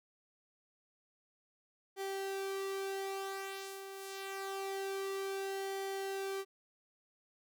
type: tone with flanger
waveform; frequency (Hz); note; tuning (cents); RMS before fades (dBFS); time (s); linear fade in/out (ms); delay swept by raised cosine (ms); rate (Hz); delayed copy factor
sawtooth; 389.4; G4; -12; -40; 1.96-6.45; 50; 0.76 to 2.56; 0.26; -0.5
effects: none